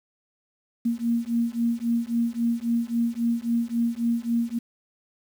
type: beating tone pair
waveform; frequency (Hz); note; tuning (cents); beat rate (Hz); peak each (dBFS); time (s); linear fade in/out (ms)
sine; 232 / 235.7; A#3 / A#3; -8 / +19; 3.7; -25; 0.85-4.59; 10
effects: 8-bit